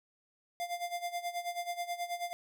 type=tone with tremolo; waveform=square; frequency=698.5 Hz; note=F5; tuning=in tune; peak=-33 dBFS; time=0.6-2.33 s; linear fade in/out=0 ms; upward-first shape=sine; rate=9.3 Hz; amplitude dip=80%; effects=none